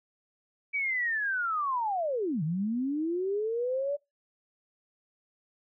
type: linear two-way sweep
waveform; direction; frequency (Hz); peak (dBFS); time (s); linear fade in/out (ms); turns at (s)
sine; down then up; 2306 to 146.83 to 583; -27; 0.73-3.97; 20; 2.43
effects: noise-tail reverb RT60 0.2 s tail -22 dB re dry